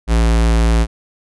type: tone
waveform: square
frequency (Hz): 56.5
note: A1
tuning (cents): +47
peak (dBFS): -11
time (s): 0.07-0.87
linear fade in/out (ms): 50
effects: resampled to 24000 Hz